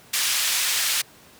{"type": "band-pass noise", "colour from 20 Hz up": "pink", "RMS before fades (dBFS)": -23, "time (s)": [0.13, 1.02], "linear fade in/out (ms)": 10, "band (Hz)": [2300, 14000], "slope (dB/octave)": 12, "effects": ["pink hiss -50 dBFS RMS until 1.39 s", "high-pass 100 Hz 12 dB/octave"]}